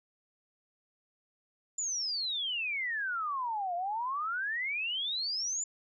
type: exponential two-way sweep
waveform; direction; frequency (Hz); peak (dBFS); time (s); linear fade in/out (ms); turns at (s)
sine; down then up; 7190 to 683 to 7190; -31; 1.78-5.64; 5; 3.75
effects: none